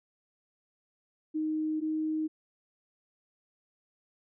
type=tone pair in turn; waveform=sine; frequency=311.1 / 312.4 Hz; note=D#4 / D#4; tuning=0 / +7 cents; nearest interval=unison; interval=7 cents; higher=second; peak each=-28 dBFS; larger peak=neither; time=1.34-1.81 / 1.81-2.28 s; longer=neither; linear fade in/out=20 ms; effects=none